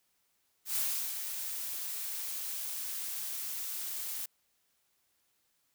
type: noise with ADSR envelope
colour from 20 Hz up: blue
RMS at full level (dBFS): -31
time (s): 0.65-4.26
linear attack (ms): 110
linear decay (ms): 370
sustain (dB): -7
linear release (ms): 7
effects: white hiss -75 dBFS RMS until 5.74 s